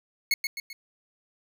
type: tone with echo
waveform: 25% pulse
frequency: 2184 Hz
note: C#7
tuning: 26 cents flat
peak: -17 dBFS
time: 0.31-0.34 s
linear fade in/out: 2 ms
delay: 130 ms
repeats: 3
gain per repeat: -6 dB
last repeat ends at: 0.73 s
effects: none